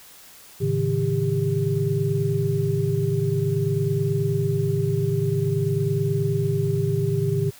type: tone cluster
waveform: sine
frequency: 109 / 138 / 158.5 / 397.6 Hz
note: A2 / C#3 / D#3 / G4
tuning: -16 / -7 / +32 / +25 cents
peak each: -26 / -24 / -26 / -25 dBFS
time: 0.6-7.51 s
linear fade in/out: 20 ms
effects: white hiss -47 dBFS RMS until 7.59 s